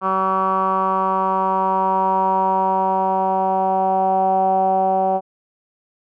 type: tone with low-pass filter sweep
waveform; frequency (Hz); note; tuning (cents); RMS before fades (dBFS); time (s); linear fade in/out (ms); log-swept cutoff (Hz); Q
10% pulse; 190; F#3; +46; -18; 0.01-5.21; 50; 1200 to 710; 6
effects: none